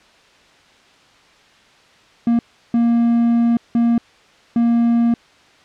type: tone bursts at uneven times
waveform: triangle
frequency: 234.3 Hz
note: A#3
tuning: 9 cents sharp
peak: -10 dBFS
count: 4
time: 2.27-2.39 / 2.74-3.57 / 3.75-3.98 / 4.56-5.14 s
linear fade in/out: 2 ms
effects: white hiss -50 dBFS RMS until 5.64 s + low-pass 4000 Hz 12 dB/octave